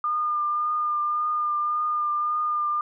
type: tone with vibrato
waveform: sine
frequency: 1208 Hz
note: D6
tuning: 48 cents sharp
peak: -22 dBFS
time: 0.04-2.81 s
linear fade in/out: 2 ms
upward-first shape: triangle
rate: 1.8 Hz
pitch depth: 21 cents each way
effects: none